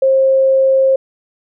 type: tone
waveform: sine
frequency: 533 Hz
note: C5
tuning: 32 cents sharp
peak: -8 dBFS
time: 0.02-0.96 s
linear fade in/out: 5 ms
effects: none